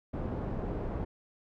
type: low-pass noise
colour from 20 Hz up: pink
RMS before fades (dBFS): -35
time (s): 0.13-1.05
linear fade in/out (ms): 10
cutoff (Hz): 650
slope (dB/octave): 12
effects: none